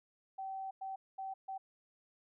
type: tone bursts at uneven times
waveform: sine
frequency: 770 Hz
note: G5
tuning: 31 cents flat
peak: -39 dBFS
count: 4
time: 0.38-0.71 / 0.81-0.96 / 1.18-1.34 / 1.48-1.58 s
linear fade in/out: 10 ms
effects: none